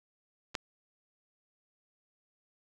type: clicks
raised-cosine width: 0.2 ms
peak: -30 / -15 dBFS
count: 2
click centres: 0.545 / 0.552 s
effects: none